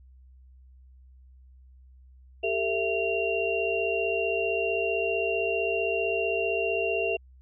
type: tone cluster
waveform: sine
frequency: 395.1 / 450.6 / 666 / 2761 Hz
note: G4 / A4 / E5 / F7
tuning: +14 / +41 / +18 / -20 cents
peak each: -30 dBFS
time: 2.43-7.17 s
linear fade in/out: 10 ms
effects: added 64 Hz sine -50 dBFS peak until 7.41 s